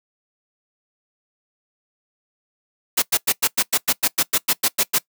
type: noise bursts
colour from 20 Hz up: white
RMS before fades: -17 dBFS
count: 14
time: 2.97-4.986 s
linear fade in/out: 10 ms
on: 53 ms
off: 98 ms
effects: noise-tail reverb RT60 0.1 s tail -21 dB re dry + high-pass 150 Hz 12 dB/octave